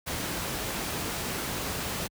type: noise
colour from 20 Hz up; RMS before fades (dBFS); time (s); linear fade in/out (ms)
pink; -32; 0.06-2.08; 20
effects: high-pass 60 Hz 12 dB/octave